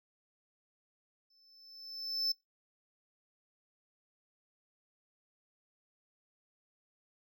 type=tone with exponential growth; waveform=triangle; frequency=5274 Hz; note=E8; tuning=in tune; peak=-27 dBFS; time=1.3-2.32 s; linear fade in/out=5 ms; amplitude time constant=220 ms; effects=noise-tail reverb RT60 0.2 s tail -22 dB re dry